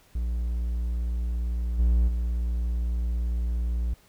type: tone with level steps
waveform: triangle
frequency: 58.9 Hz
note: A#1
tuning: 19 cents sharp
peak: -23 / -16 / -22 dBFS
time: 0.15-3.94 s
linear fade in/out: 5 ms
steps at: 1.78 / 2.07 s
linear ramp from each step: 20 ms
effects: pink hiss -59 dBFS RMS until 4.08 s